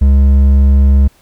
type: tone with hard clipping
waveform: triangle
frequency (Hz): 68.7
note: C#2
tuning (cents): -15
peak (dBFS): -6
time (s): 0.01-1.08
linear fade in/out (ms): 10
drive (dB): 9
effects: pink hiss -50 dBFS RMS until 1.21 s